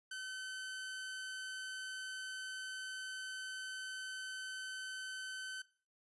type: tone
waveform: sawtooth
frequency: 1527 Hz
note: G6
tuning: 46 cents flat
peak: -39 dBFS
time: 0.11-5.62 s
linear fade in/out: 5 ms
effects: noise-tail reverb RT60 0.4 s tail -18 dB re dry + resampled to 24000 Hz